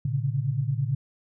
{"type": "tone cluster", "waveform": "sine", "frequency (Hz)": [114.8, 135.1, 144.2], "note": ["A#2", "C#3", "D3"], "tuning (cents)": [-26, -44, -31], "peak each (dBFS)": -28, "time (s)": [0.05, 0.95], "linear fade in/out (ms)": 5, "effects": []}